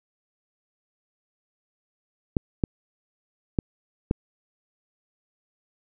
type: clicks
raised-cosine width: 3 ms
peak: -8 dBFS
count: 4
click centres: 2.368 / 2.638 / 3.588 / 4.111 s
effects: none